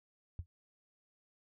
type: tone with exponential decay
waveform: sine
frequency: 86.3 Hz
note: F2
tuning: 20 cents flat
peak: -33 dBFS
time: 0.39-0.46 s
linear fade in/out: 0 ms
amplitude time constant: 15 ms
effects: none